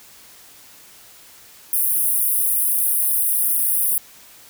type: high-pass noise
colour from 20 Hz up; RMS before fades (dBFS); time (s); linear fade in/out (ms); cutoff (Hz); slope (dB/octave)
pink; -19; 1.73-3.98; 0; 9400; 96
effects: white hiss -46 dBFS RMS until 4.49 s